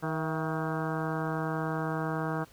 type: harmonic tone with a mistuned harmonic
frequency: 158.3 Hz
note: D#3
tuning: 30 cents sharp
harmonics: 1 / 2 / 3 / 4 / 5 / 6 / 7 / 8 / 9 / 10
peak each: -33 / -36 / -38 / -39 / -40 / -41 / -41 / -42 / -43 / -43 dBFS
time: 0.02-2.45 s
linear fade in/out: 20 ms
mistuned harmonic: 4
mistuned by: +64 cents
effects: pink hiss -58 dBFS RMS until 2.52 s